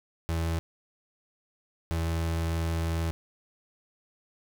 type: tone pair in turn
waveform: 35% pulse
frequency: 82.41 / 82.41 Hz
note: E2 / E2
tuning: 0 / 0 cents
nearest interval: unison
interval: 0 cents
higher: neither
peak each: -25 dBFS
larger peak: neither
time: 0.29-0.59 / 1.91-3.11 s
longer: second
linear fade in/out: 0 ms
effects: none